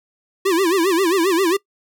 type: tone with vibrato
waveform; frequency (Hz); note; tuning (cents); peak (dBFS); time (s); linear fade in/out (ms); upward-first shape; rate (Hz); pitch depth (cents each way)
square; 359; F4; +48; -15; 0.45-1.57; 10; sine; 7.5; 180
effects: noise-tail reverb RT60 0.1 s tail -22 dB re dry